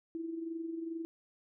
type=tone with amplitude modulation; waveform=sine; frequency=329.2 Hz; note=E4; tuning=2 cents flat; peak=-34 dBFS; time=0.15-1.05 s; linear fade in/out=0 ms; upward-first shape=sine; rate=22.4 Hz; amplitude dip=55%; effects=none